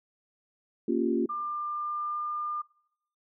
sine chord, G half-diminished seventh, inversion first, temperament equal, 233.1 / 277.2 / 349.2 / 392 Hz, Bb3 / Db4 / F4 / G4, 0 / 0 / 0 / 0 cents, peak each -29 / -30 / -28 / -33 dBFS, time 0.88-1.26 s, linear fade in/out 5 ms
sine tone with pitch glide, 1195 to 1203.3 Hz, D6 to D6, +30 to +42 cents, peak -30 dBFS, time 1.29-2.62 s, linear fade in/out 10 ms, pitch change +12 cents, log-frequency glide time 1.66-2.29 s
effects noise-tail reverb RT60 0.8 s tail -24 dB re dry

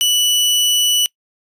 sawtooth tone, 2960 Hz, F#7, in tune, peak -9 dBFS, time 0.01-1.06 s, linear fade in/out 0 ms, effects noise-tail reverb RT60 0.1 s tail -24 dB re dry + resampled to 32000 Hz

